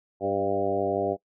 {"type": "harmonic tone with a mistuned harmonic", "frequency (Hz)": 98.8, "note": "G2", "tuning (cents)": 14, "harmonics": [1, 2, 3, 4, 5, 6, 7, 8], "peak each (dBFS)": [-39, -37, -33, -29, -31, -30, -30, -37], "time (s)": [0.2, 1.17], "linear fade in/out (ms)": 50, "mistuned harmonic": 6, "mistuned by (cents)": 19, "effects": ["noise-tail reverb RT60 0.1 s tail -21 dB re dry"]}